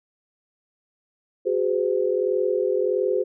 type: tone cluster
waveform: sine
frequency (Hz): 371.1 / 412.6 / 510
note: F#4 / G#4 / C5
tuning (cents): +5 / -11 / -44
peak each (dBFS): -24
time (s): 1.45-3.24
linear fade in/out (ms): 20
effects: none